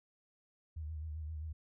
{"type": "tone with vibrato", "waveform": "sine", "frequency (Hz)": 77.78, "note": "D#2", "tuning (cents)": 0, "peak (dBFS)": -39, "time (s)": [0.76, 1.53], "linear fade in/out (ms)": 10, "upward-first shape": "sine", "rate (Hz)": 7.6, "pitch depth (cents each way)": 61, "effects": []}